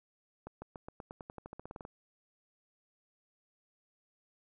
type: accelerating click train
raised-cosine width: 1 ms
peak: -30 dBFS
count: 17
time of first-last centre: 0.47-1.851 s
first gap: 150 ms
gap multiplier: 0.92
effects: none